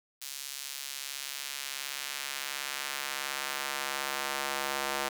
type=tone with high-pass filter sweep; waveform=square; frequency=69.3 Hz; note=C#2; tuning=in tune; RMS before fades=-36 dBFS; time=0.21-5.09 s; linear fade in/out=10 ms; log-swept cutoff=4600 to 710 Hz; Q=0.71; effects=none